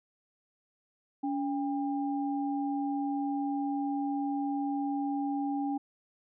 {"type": "tone pair together", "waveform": "sine", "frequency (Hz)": [283, 800.4], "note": ["C#4", "G5"], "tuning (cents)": [36, 36], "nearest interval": "octave + tritone", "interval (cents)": 1800, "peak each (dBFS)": [-30, -35], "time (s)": [1.23, 5.78], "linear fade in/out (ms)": 10, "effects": []}